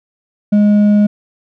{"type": "tone with hard clipping", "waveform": "sine", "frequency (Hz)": 207.3, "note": "G#3", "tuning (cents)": -3, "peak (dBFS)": -8, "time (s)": [0.52, 1.07], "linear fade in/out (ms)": 10, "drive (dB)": 4, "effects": []}